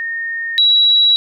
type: tone pair in turn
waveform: sine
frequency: 1838 / 3895 Hz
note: A#6 / B7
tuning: -25 / -25 cents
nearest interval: octave + minor second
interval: 1300 cents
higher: second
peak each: -19 / -8 dBFS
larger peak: second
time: 0-0.58 / 0.58-1.16 s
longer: neither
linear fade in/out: 0 ms
effects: none